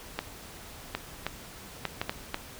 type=clicks; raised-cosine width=0.3 ms; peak=-13 dBFS; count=7; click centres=0.19 / 0.95 / 1.266 / 1.853 / 2.015 / 2.095 / 2.344 s; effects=pink hiss -46 dBFS RMS until 2.59 s